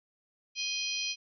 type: harmonic tone with a mistuned harmonic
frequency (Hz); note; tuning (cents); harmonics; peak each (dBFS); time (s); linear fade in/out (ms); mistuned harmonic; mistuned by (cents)
830; G#5; -1; 3 / 4 / 5 / 6 / 7; -36 / -37 / -38 / -39 / -39; 0.55-1.16; 50; 4; -77
effects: none